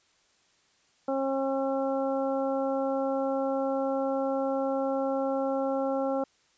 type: harmonic tone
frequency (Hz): 270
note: C#4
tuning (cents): -45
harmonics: 1 / 2 / 3 / 4 / 5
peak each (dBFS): -31 / -28 / -34 / -43 / -40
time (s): 1.08-6.24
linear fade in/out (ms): 5
effects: white hiss -66 dBFS RMS until 6.57 s + resampled to 16000 Hz